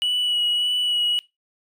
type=tone with vibrato; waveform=triangle; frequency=2936 Hz; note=F#7; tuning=14 cents flat; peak=-17 dBFS; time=0.02-1.19 s; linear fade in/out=0 ms; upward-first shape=sine; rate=1.7 Hz; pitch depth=16 cents each way; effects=noise-tail reverb RT60 0.2 s tail -21 dB re dry + tanh soft clip ceiling -13 dBFS